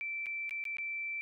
sine tone with dropouts, 2334 Hz, D7, 11 cents flat, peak -35 dBFS, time 0.01-1.21 s, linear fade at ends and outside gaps 0 ms, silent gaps 0.259-0.266 / 0.494-0.509 / 0.64-0.653 / 0.769-0.784 s, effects none

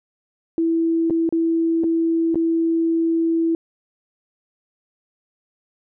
sine tone with dropouts, 329.6 Hz, E4, in tune, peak -16 dBFS, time 0.58-3.55 s, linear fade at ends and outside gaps 1 ms, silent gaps 1.099-1.106 / 1.291-1.325 / 1.836-1.841 / 2.345-2.356 s, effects none

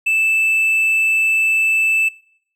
triangle tone, 2637 Hz, E7, in tune, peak -12 dBFS, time 0.06-2.09 s, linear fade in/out 10 ms, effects noise-tail reverb RT60 0.7 s tail -23 dB re dry

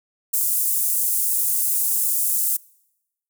pink high-pass noise, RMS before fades -21 dBFS, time 0.33-2.57 s, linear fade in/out 10 ms, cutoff 8900 Hz, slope 24 dB/octave, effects noise-tail reverb RT60 0.9 s tail -25 dB re dry

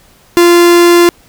45% pulse tone, 346.4 Hz, F4, 14 cents flat, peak -3 dBFS, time 0.37-1.09 s, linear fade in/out 0 ms, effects pink hiss -45 dBFS RMS until 1.28 s

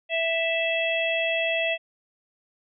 harmonic tone, 659.3 Hz, E5, in tune, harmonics 1 / 3 / 4 / 5, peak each -26 / -31 / -26 / -32 dBFS, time 0.09-1.78 s, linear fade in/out 50 ms, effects none

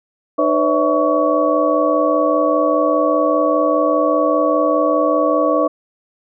sine tone cluster, 303.2 / 504 / 564 / 649 / 1124 Hz, D#4 / B4 / C#5 / E5 / C#6, -45 / +35 / +30 / -27 / +24 cents, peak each -19 dBFS, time 0.38-5.68 s, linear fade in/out 10 ms, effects none

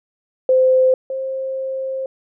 sine tone pair in turn, 517 / 529.7 Hz, C5 / C5, -21 / +21 cents, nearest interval unison, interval 42 cents, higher second, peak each -10 / -21 dBFS, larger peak first, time 0.49-0.94 / 1.1-2.06 s, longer second, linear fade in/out 2 ms, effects none

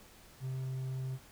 triangle tone, 130.8 Hz, C3, in tune, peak -33 dBFS, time 0.4-1.19 s, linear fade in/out 50 ms, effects pink hiss -58 dBFS RMS until 1.31 s

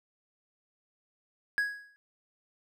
triangle tone with exponential decay, 1661.2 Hz, G#6, in tune, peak -21 dBFS, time 1.58-1.96 s, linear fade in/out 0 ms, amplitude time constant 81 ms, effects none

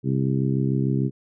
harmonic tone, 66.7 Hz, C2, 34 cents sharp, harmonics 2 / 3 / 4 / 5 / 6, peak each -22 / -26 / -28 / -30 / -32 dBFS, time 0.03-1.11 s, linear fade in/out 50 ms, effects none

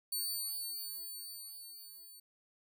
10% pulse tone with level ramp, 4499 Hz, C#8, 25 cents sharp, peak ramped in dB -27 to -46 dBFS, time 0.12-2.2 s, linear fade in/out 5 ms, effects none

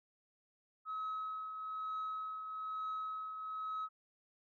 sine tone with tremolo, 1281 Hz, E6, 50 cents flat, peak -35 dBFS, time 0.85-3.89 s, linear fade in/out 50 ms, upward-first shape triangle, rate 1.1 Hz, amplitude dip 55%, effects tanh soft clip ceiling -35 dBFS

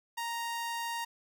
sawtooth tone, 932.3 Hz, A#5, in tune, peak -30 dBFS, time 0.17-1.05 s, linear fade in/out 10 ms, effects none

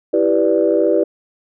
sine chord, E minor seventh, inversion none, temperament equal, 329.6 / 392 / 493.9 / 587.3 Hz, E4 / G4 / B4 / D5, 0 / 0 / 0 / 0 cents, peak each -17 dBFS, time 0.13-1.04 s, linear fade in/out 10 ms, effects tanh soft clip ceiling -2 dBFS

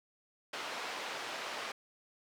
pink band-pass noise, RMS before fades -41 dBFS, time 0.53-1.72 s, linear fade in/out 5 ms, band 570 to 4300 Hz, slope 12 dB/octave, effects none

